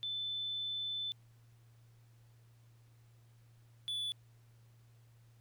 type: tone pair in turn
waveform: sine / triangle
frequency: 3520 / 3458 Hz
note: A7 / A7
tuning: 0 / -31 cents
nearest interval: unison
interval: 31 cents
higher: first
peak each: -36 / -34 dBFS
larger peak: second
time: 0.03-1.12 / 3.88-4.12 s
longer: first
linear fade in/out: 0 ms
effects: added 116 Hz sine -60 dBFS peak until 5.4 s + pink hiss -73 dBFS RMS until 5.4 s